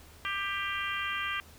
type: harmonic tone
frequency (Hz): 395.8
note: G4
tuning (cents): +17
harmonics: 3 / 4 / 5 / 6 / 7 / 8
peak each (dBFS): -36 / -37 / -38 / -39 / -39 / -40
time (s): 0.25-1.4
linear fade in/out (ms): 0
effects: added 77 Hz sine -55 dBFS peak until 1.58 s + pink hiss -55 dBFS RMS until 1.58 s